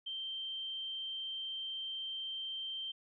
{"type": "tone", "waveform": "sine", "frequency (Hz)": 3136, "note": "G7", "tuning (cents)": 0, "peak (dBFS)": -38, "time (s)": [0.06, 2.92], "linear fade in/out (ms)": 10, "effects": []}